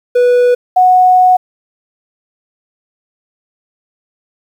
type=tone pair in turn; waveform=triangle / sine; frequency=490.9 / 735.5 Hz; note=B4 / F#5; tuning=-10 / -11 cents; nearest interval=perfect fifth; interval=699 cents; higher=second; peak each=-4 dBFS; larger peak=neither; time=0.15-0.55 / 0.76-1.37 s; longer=second; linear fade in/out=10 ms; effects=7-bit